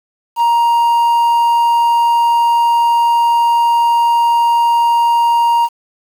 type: tone with quantisation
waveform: triangle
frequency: 938 Hz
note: A#5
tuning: 11 cents sharp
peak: -7 dBFS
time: 0.36-5.69 s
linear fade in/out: 50 ms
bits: 6
effects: none